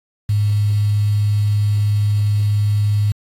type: tone with quantisation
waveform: sine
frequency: 103.83 Hz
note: G#2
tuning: in tune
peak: -13 dBFS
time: 0.29-3.12 s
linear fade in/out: 5 ms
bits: 6
effects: AAC 48 kbps